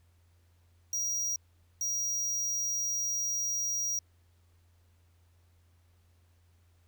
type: tone bursts at uneven times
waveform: square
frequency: 5740 Hz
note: F8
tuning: 47 cents sharp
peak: -30 dBFS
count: 2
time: 0.93-1.36 / 1.81-3.99 s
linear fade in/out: 2 ms
effects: added 86 Hz sine -62 dBFS peak until 6.87 s + pink hiss -73 dBFS RMS until 6.87 s